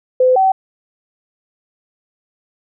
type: tone pair in turn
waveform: sine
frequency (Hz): 510 / 764.1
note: C5 / G5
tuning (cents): -44 / -44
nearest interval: perfect fifth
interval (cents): 700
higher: second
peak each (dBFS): -8 / -9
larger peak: first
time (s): 0.2-0.36 / 0.36-0.52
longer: neither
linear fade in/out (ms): 5
effects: none